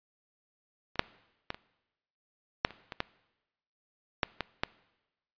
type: clicks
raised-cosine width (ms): 0.3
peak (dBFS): -28 / -6 / -17 / -26 / -6 / -29 / -22 / -13 / -9 / -15 / -11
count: 11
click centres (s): 0.957 / 0.994 / 1.504 / 1.545 / 2.649 / 2.707 / 2.922 / 3.004 / 4.232 / 4.407 / 4.635
effects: noise-tail reverb RT60 1.0 s tail -21 dB re dry + resampled to 11025 Hz